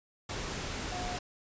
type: tone in noise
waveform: sine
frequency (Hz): 721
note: F#5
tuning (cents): -45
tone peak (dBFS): -38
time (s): 0.92-1.17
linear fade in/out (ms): 5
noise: pink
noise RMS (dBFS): -37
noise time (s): 0.29-1.19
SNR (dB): -4
effects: resampled to 16000 Hz